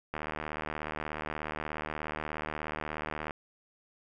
click train, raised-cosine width 0.5 ms, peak -20 dBFS, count 244, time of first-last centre 0.14-3.308 s, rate 76.7 Hz, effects none

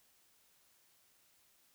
silence, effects white hiss -70 dBFS RMS until 1.74 s

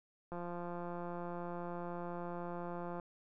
click train, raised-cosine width 1 ms, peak -30 dBFS, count 467, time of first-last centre 0.32-2.998 s, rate 174 Hz, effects none

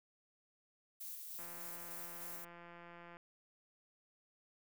violet noise with tremolo, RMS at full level -47 dBFS, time 1-2.45 s, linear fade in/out 10 ms, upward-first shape square, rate 3.3 Hz, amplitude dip 25%
click train, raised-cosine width 0.5 ms, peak -40 dBFS, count 307, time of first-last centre 1.39-3.169 s, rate 172 Hz
effects none

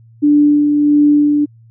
sine tone with tremolo, 293.7 Hz, D4, in tune, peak -6 dBFS, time 0.22-1.46 s, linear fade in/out 20 ms, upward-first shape sine, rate 1.5 Hz, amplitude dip 35%, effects added 114 Hz sine -41 dBFS peak until 1.7 s

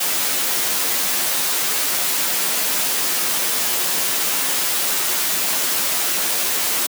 white noise with comb filter, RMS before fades -20 dBFS, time 0-6.87 s, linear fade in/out 10 ms, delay 11 ms, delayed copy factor +0.6, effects high-pass 200 Hz 12 dB/octave

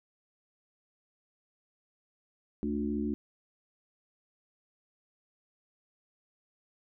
harmonic tone with a mistuned harmonic, 73.42 Hz, D2, in tune, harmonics 1 / 3 / 4 / 5, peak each -41 / -32 / -34 / -38 dBFS, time 2.63-3.14 s, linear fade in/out 0 ms, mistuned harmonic 5, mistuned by -39 cents, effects none

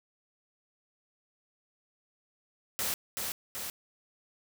white noise with echo, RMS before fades -32 dBFS, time 2.79-2.94 s, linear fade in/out 0 ms, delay 380 ms, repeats 2, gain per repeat -3 dB, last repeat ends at 3.7 s, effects none

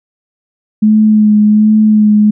sine tone with vibrato, 213 Hz, G#3, 44 cents sharp, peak -4 dBFS, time 0.82-2.31 s, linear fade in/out 10 ms, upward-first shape sine, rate 1.3 Hz, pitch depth 22 cents each way, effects none

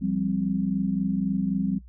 sine chord, F suspended second, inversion none, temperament equal with one note detuned, 172.21 / 196 / 261.6 Hz, F3 / G3 / C4, -24 / 0 / 0 cents, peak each -29 / -25 / -29 dBFS, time 0.01-1.79 s, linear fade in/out 20 ms, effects noise-tail reverb RT60 0.1 s tail -18 dB re dry + added 60 Hz sine -44 dBFS peak until 1.88 s

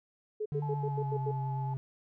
sine tone bursts, 426.5 Hz, G#4, 46 cents sharp, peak -31 dBFS, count 7, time 0.4-1.316 s, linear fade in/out 10 ms, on 58 ms, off 85 ms
triangle tone with pitch glide, 146.83 to 133.87 Hz, D3 to C3, 0 to +40 cents, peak -30 dBFS, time 0.52-1.77 s, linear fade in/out 0 ms, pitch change -160 cents, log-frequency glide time 0.65-1.21 s
sine tone with vibrato, 857 Hz, A5, 46 cents flat, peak -38 dBFS, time 0.62-1.74 s, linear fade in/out 5 ms, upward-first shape triangle, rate 8.5 Hz, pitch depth 28 cents each way
effects none

